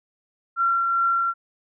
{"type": "tone with tremolo", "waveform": "sine", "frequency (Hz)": 1367, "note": "F6", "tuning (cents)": -37, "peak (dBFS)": -17, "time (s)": [0.56, 1.34], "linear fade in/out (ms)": 50, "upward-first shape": "triangle", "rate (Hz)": 2.5, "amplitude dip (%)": 30, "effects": []}